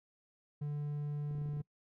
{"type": "tone", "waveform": "triangle", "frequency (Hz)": 146.83, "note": "D3", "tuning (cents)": 0, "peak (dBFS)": -33, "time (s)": [0.61, 1.62], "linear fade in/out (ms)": 10}
{"type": "clicks", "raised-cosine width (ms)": 3, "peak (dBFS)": -39, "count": 9, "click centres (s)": [1.311, 1.351, 1.383, 1.416, 1.458, 1.489, 1.535, 1.569, 1.604]}
{"effects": ["noise-tail reverb RT60 0.1 s tail -25 dB re dry"]}